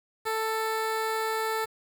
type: tone with notch filter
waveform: 15% pulse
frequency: 441.8 Hz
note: A4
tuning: 7 cents sharp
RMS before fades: -29 dBFS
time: 0.25-1.66 s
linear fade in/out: 20 ms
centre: 6000 Hz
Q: 1.6
effects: 8-bit